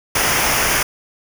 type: noise with comb filter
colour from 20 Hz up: pink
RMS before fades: -17 dBFS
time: 0.15-0.83 s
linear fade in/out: 5 ms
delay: 0.25 ms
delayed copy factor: -0.65
effects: none

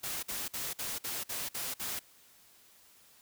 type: noise bursts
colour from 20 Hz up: white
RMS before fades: -37 dBFS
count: 8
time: 0.03-1.994 s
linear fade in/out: 10 ms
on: 200 ms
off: 52 ms
effects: white hiss -61 dBFS RMS until 3.21 s

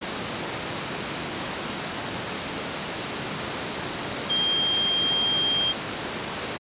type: tone in noise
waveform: sine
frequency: 3200 Hz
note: G7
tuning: 35 cents sharp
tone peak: -21 dBFS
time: 4.29-5.73 s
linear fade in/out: 20 ms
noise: pink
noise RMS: -29 dBFS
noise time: 0.01-6.58 s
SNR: +5 dB
effects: high-pass 150 Hz 12 dB/octave + resampled to 8000 Hz

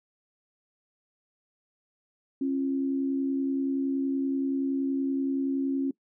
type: tone pair together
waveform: sine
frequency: 271.4 / 342 Hz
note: C#4 / F4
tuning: -36 / -36 cents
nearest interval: major third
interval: 400 cents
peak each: -25 / -35 dBFS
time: 2.41-5.91 s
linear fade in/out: 5 ms
effects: noise-tail reverb RT60 0.1 s tail -21 dB re dry

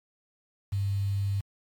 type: tone with quantisation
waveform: sine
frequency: 99.3 Hz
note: G2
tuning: 23 cents sharp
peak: -25 dBFS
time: 0.72-1.41 s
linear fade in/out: 10 ms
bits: 8
effects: MP3 96 kbps

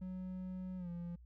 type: tone with pitch glide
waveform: triangle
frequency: 185 to 172.61 Hz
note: F#3 to F3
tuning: 0 to -20 cents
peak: -39 dBFS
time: 0.01-1.16 s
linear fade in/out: 10 ms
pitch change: -120 cents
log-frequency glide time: 0.77-0.89 s
effects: added 60 Hz sine -55 dBFS peak until 1.25 s

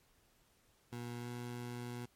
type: tone with pitch glide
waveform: 20% pulse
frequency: 120 to 121.25 Hz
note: B2 to B2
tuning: -49 to -31 cents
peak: -37 dBFS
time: 0.92-2.06 s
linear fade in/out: 10 ms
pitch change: +18 cents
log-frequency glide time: 1.2-1.28 s
effects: pink hiss -71 dBFS RMS until 2.15 s + MP3 64 kbps

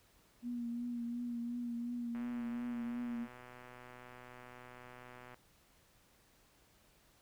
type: tone with vibrato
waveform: sine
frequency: 238.7 Hz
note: A#3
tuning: 41 cents sharp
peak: -37 dBFS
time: 0.42-3.28 s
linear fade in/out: 50 ms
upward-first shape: triangle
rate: 2.8 Hz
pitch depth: 34 cents each way
type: click train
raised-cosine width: 0.5 ms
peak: -38 dBFS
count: 397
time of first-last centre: 2.15-5.344 s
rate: 124 Hz
effects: pink hiss -68 dBFS RMS until 7.21 s

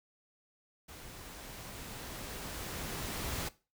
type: noise with level ramp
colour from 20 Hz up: pink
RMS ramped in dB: -50 to -37 dBFS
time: 0.88-3.49 s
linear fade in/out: 10 ms
effects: noise-tail reverb RT60 0.3 s tail -18 dB re dry

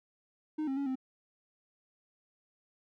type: tone with pitch steps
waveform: triangle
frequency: 308.1 / 268.3 / 279.8 / 261.2 Hz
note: D#4 / C4 / C#4 / C4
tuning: -17 / +44 / +16 / -3 cents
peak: -29 dBFS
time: 0.58-0.956 s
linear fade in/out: 10 ms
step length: 94 ms
effects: none

